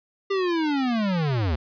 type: linear sweep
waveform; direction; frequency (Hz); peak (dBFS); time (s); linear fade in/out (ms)
square; down; 399.8 to 70; -22; 0.3-1.56; 10
effects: resampled to 11025 Hz + 10-bit